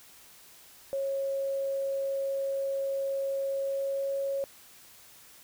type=tone with pitch glide; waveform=sine; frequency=547 to 550.5 Hz; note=C#5 to C#5; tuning=-23 to -12 cents; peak=-28 dBFS; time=0.93-4.44 s; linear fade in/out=0 ms; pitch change=+11 cents; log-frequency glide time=3.49-4.18 s; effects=white hiss -54 dBFS RMS until 5.43 s